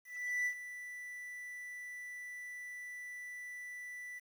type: tone with ADSR envelope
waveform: triangle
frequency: 1975.5 Hz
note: B6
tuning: in tune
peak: -29 dBFS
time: 0.04-4.2 s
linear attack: 420 ms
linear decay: 78 ms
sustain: -13 dB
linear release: 21 ms
effects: 10-bit